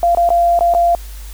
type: tone with dropouts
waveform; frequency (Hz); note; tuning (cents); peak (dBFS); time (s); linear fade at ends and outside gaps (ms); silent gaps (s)
sine; 690; F5; -21; -9; 0.03-0.95; 1; 0.149-0.172 / 0.291-0.303 / 0.591-0.608 / 0.739-0.748
effects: added 50 Hz sine -28 dBFS peak until 1.33 s + white hiss -40 dBFS RMS until 1.33 s